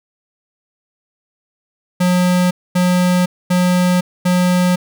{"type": "tone bursts", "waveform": "square", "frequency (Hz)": 180, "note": "F#3", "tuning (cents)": -47, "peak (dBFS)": -12, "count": 4, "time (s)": [2, 4.76], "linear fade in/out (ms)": 10, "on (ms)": 510, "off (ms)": 240, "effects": []}